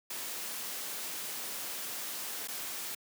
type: noise with dropouts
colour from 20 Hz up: white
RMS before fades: -39 dBFS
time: 0.1-2.95 s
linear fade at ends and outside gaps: 5 ms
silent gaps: 2.475-2.483 s
effects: high-pass 200 Hz 12 dB/octave